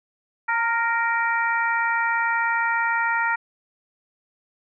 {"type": "harmonic tone with a mistuned harmonic", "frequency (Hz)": 466.2, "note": "A#4", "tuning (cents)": 0, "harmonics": [2, 3, 4, 5], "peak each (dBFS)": [-24, -24, -25, -31], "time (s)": [0.48, 3.36], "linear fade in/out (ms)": 10, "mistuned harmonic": 2, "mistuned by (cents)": -26, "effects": []}